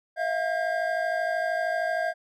triangle tone cluster, 649 / 702 / 1608 Hz, E5 / F5 / G6, -27 / +9 / +44 cents, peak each -26 / -27 / -29 dBFS, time 0.16-2.14 s, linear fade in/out 50 ms, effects none

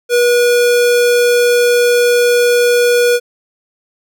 square tone, 483.5 Hz, B4, 37 cents flat, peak -9 dBFS, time 0.09-3.2 s, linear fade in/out 50 ms, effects none

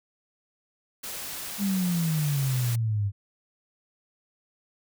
white noise, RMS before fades -36 dBFS, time 1.03-2.76 s, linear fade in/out 10 ms
sine exponential sweep, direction down, 205.1 to 98 Hz, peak -23 dBFS, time 1.58-3.12 s, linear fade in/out 50 ms
effects none

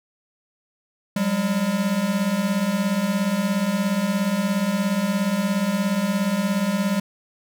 square beating tone pair, 184.6 / 201.6 Hz, F#3 / G3, -4 / +49 cents, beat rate 17 Hz, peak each -26 / -22 dBFS, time 1.16-7 s, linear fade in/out 5 ms, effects none

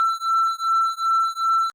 triangle beating tone pair, 1337 / 1339.6 Hz, E6 / E6, +24 / +27 cents, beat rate 2.6 Hz, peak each -19 dBFS, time 0-1.7 s, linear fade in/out 0 ms, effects tanh soft clip ceiling -9 dBFS + Opus 32 kbps

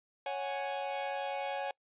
45% pulse chord, C# suspended fourth, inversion none, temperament equal, 554.4 / 740 / 830.6 Hz, C#5 / F#5 / G#5, 0 / 0 / 0 cents, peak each -38 / -40 / -38 dBFS, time 0.26-1.71 s, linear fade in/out 2 ms, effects noise-tail reverb RT60 0.1 s tail -25 dB re dry + resampled to 8000 Hz

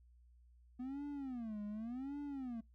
triangle tone with vibrato, 244.7 Hz, B3, 16 cents flat, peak -39 dBFS, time 0.79-2.61 s, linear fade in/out 10 ms, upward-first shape sine, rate 0.88 Hz, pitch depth 290 cents each way, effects noise-tail reverb RT60 0.2 s tail -26 dB re dry + added 60 Hz sine -62 dBFS peak until 2.74 s

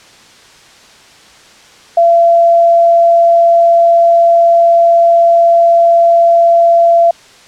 sine tone, 679 Hz, F5, 49 cents flat, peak -4 dBFS, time 1.97-7.11 s, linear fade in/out 5 ms, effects white hiss -40 dBFS RMS until 7.47 s + low-pass 6000 Hz 12 dB/octave

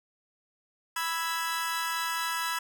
sawtooth chord, E major, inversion second, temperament equal, 987.8 / 1318.5 / 1661.2 Hz, B5 / E6 / G#6, 0 / 0 / 0 cents, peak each -29 / -30 / -31 dBFS, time 0.96-2.59 s, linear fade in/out 5 ms, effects none

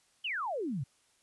sine exponential sweep, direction down, 3178 to 118.4 Hz, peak -32 dBFS, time 0.24-0.84 s, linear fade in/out 10 ms, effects white hiss -69 dBFS RMS until 1.22 s + resampled to 24000 Hz

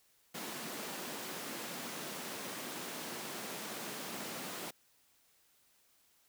pink high-pass noise, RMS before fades -43 dBFS, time 0.34-4.71 s, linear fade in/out 10 ms, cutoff 180 Hz, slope 24 dB/octave, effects white hiss -70 dBFS RMS until 6.28 s

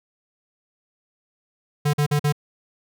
square tone bursts, 146.83 Hz, D3, in tune, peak -18 dBFS, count 4, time 1.85-2.325 s, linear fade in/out 10 ms, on 85 ms, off 45 ms, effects none

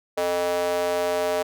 square tone with high-pass filter, 88 Hz, F2, 14 cents sharp, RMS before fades -24 dBFS, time 0.17-1.43 s, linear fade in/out 10 ms, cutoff 540 Hz, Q 6, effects none

